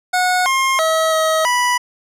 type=tone with pitch steps; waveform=25% pulse; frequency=730 / 1066 / 642 / 636 / 983 Hz; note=F#5 / C6 / E5 / D#5 / B5; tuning=-24 / +32 / -46 / +38 / -8 cents; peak=-10 dBFS; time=0.13-1.78 s; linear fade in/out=10 ms; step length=330 ms; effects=low-pass 12000 Hz 12 dB/octave